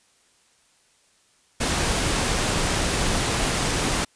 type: noise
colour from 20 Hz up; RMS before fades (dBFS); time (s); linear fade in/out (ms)
pink; -23; 1.6-4.05; 10
effects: white hiss -61 dBFS RMS until 4.15 s + resampled to 22050 Hz